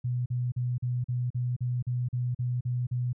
sine tone bursts, 123.47 Hz, B2, in tune, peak -26 dBFS, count 12, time 0.04-3.131 s, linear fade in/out 10 ms, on 220 ms, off 41 ms, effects none

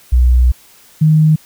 sine tone pair in turn, 61.74 / 155.58 Hz, B1 / D#3, 0 / 0 cents, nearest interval octave + major third, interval 1600 cents, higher second, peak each -6 dBFS, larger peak neither, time 0.12-0.52 / 1.01-1.36 s, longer first, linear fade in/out 10 ms, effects white hiss -45 dBFS RMS until 1.45 s

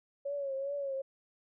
sine tone with vibrato, 554 Hz, C#5, 1 cent flat, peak -33 dBFS, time 0.25-1.02 s, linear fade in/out 10 ms, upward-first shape triangle, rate 2.5 Hz, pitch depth 69 cents each way, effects none

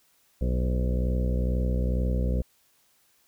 harmonic tone with a mistuned harmonic, 62.2 Hz, B1, 13 cents sharp, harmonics 1 / 2 / 3 / 4 / 5 / 6 / 7 / 8 / 9 / 10, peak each -24 / -32 / -32 / -37 / -44 / -42 / -41 / -37 / -44 / -50 dBFS, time 0.41-2.42 s, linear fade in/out 5 ms, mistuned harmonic 8, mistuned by +36 cents, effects white hiss -65 dBFS RMS until 3.27 s

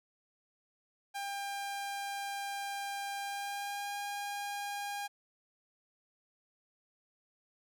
sawtooth tone with pitch glide, 799 to 811.1 Hz, G5 to G#5, +33 to -41 cents, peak -33 dBFS, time 1.14-5.08 s, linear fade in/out 20 ms, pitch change +26 cents, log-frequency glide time 3.18-3.96 s, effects none

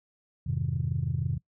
sine chord, F minor seventh, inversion none, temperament just, 87.31 / 104.77 / 130.96 / 157.15 Hz, F2 / Ab2 / C3 / Eb3, 0 / +16 / +2 / +18 cents, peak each -33 / -33 / -29 / -33 dBFS, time 0.46-1.38 s, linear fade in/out 10 ms, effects noise-tail reverb RT60 0.1 s tail -22 dB re dry + tanh soft clip ceiling -17 dBFS

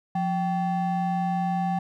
triangle ring-modulated tone, 477.3 Hz, A#4, 41 cents sharp, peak -18 dBFS, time 0.15-1.79 s, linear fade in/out 5 ms, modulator 300 Hz, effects none

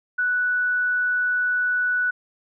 sine tone, 1480 Hz, F#6, in tune, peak -19 dBFS, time 0.18-2.11 s, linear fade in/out 10 ms, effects none

